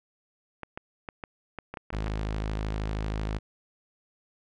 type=clicks; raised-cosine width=0.5 ms; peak=-21 dBFS; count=10; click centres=0.633 / 0.775 / 1.088 / 1.238 / 1.587 / 1.74 / 1.772 / 1.904 / 1.938 / 2.07 s
type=tone; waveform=sawtooth; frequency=52.9 Hz; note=G#1; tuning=33 cents sharp; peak=-25 dBFS; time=1.92-3.39 s; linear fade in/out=20 ms
effects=low-pass 5000 Hz 12 dB/octave